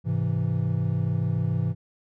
triangle chord, Ab augmented, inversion none, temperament equal, 103.83 / 130.81 / 164.81 Hz, Ab2 / C3 / E3, 0 / 0 / 0 cents, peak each -25 dBFS, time 0.04-1.75 s, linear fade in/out 50 ms, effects none

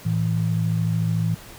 sine tone pair together, 111.22 / 164.81 Hz, A2 / E3, +19 / 0 cents, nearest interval perfect fifth, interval 681 cents, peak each -22 dBFS, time 0.05-1.35 s, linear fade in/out 10 ms, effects pink hiss -43 dBFS RMS until 1.58 s

